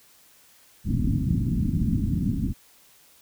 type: low-pass noise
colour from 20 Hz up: white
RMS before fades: -24 dBFS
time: 0.84-2.54 s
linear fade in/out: 50 ms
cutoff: 260 Hz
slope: 48 dB/octave
effects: white hiss -56 dBFS RMS until 3.21 s